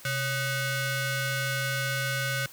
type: ring-modulated tone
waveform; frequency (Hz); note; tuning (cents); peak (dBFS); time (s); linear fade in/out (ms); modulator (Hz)
sawtooth; 685; F5; -34; -20; 0.05-2.46; 2; 816
effects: white hiss -49 dBFS RMS until 2.52 s + high-pass 80 Hz 12 dB/octave